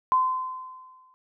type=tone with exponential decay; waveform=sine; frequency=1029 Hz; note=C6; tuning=29 cents flat; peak=-16 dBFS; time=0.12-1.14 s; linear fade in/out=0 ms; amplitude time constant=220 ms; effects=none